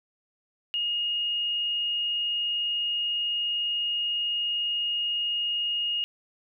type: tone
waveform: sine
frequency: 2859 Hz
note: F7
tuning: 40 cents sharp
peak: -25 dBFS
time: 0.74-6.04 s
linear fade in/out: 0 ms
effects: none